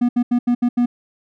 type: tone bursts at uneven times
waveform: triangle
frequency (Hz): 242.4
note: B3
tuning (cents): -32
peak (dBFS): -11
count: 6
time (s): 0.01-0.09 / 0.16-0.23 / 0.31-0.39 / 0.47-0.55 / 0.62-0.69 / 0.77-0.86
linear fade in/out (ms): 10
effects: none